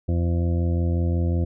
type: harmonic tone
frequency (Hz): 85.5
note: F2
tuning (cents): -36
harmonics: 1 / 2 / 3 / 4 / 6 / 7 / 8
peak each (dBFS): -20 / -28 / -32 / -32 / -36 / -42 / -43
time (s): 0.08-1.45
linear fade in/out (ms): 10
effects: none